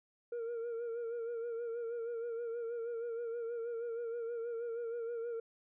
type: tone with vibrato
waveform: sine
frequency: 466.2 Hz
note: A#4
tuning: in tune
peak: -34 dBFS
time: 0.32-5.4 s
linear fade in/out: 5 ms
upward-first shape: sine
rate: 6.3 Hz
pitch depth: 47 cents each way
effects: tanh soft clip ceiling -36 dBFS